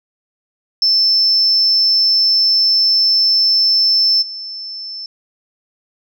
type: tone with level steps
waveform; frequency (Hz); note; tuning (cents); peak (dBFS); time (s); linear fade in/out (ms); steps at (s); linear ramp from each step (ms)
sine; 5300; E8; +9; -9 / -25; 0.82-5.06; 2; 4.21; 20
effects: tanh soft clip ceiling -5 dBFS